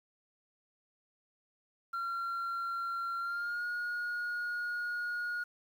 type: tone with pitch glide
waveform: sine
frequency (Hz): 1372 to 1439.4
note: F6 to F#6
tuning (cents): -31 to -48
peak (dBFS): -31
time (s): 1.93-5.44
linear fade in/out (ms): 10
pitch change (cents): +83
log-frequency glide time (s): 3.19-3.65
effects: tanh soft clip ceiling -32 dBFS + 10-bit